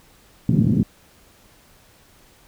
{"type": "band-pass noise", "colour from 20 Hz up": "pink", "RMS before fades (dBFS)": -17, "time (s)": [0.49, 0.83], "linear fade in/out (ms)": 2, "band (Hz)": [130, 220], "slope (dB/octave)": 24, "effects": ["pink hiss -53 dBFS RMS until 2.47 s"]}